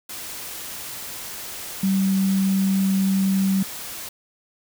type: tone in noise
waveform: sine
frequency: 192.8 Hz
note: G3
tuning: 28 cents flat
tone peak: -17 dBFS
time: 1.83-3.63 s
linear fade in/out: 5 ms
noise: white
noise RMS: -34 dBFS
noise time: 0.09-4.09 s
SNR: +14 dB
effects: none